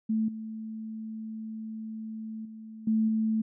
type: tone with level steps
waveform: sine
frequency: 220 Hz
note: A3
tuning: in tune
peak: -24 / -35 / -41 / -22 / -24 dBFS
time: 0.09-3.42 s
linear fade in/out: 10 ms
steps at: 0.28 / 2.45 / 2.87 / 3.08 s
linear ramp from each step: 5 ms
effects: none